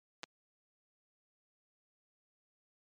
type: clicks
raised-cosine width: 0.2 ms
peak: -24 dBFS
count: 2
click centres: 0.233 / 0.239 s
effects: high-pass 200 Hz 12 dB/octave + MP3 96 kbps